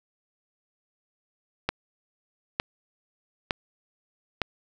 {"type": "click train", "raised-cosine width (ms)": 0.3, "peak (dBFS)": -8, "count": 4, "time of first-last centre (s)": [1.69, 4.417], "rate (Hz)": 1.1, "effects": []}